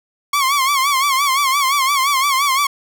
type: tone with vibrato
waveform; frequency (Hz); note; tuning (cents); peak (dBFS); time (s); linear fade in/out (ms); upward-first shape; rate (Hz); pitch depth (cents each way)
sawtooth; 1100; C#6; -14; -10; 0.33-2.67; 5; sine; 5.8; 100
effects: none